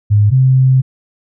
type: tone pair in turn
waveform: sine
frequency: 103.83 / 130.82 Hz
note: G#2 / C3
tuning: 0 / 0 cents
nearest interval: major third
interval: 400 cents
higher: second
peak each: -6 dBFS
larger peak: neither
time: 0.1-0.31 / 0.31-0.82 s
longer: second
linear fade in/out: 20 ms
effects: none